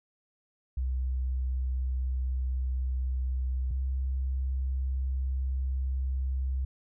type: tone pair in turn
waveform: sine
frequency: 64 / 65.57 Hz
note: C2 / C2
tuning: -38 / +4 cents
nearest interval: unison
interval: 42 cents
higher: second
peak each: -27 dBFS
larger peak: neither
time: 0.77-3.71 / 3.71-6.65 s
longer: neither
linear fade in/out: 5 ms
effects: none